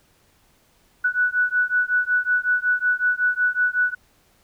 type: beating tone pair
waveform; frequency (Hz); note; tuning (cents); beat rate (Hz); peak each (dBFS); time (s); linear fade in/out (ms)
sine; 1477 / 1482.4; F#6 / F#6; -3 / +3; 5.4; -21; 1.04-3.95; 10
effects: pink hiss -60 dBFS RMS until 4.43 s